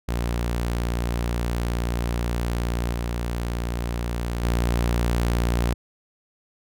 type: tone with level steps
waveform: sawtooth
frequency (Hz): 58.9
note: A#1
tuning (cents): +19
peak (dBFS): -19 / -21 / -16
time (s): 0.08-5.74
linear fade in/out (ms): 10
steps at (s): 2.92 / 4.43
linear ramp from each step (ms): 10
effects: none